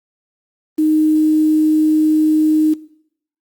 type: tone with quantisation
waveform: sine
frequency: 309.8 Hz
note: D#4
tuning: 7 cents flat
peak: -11 dBFS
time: 0.78-2.74 s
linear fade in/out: 10 ms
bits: 6
effects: noise-tail reverb RT60 0.7 s tail -19 dB re dry + Opus 32 kbps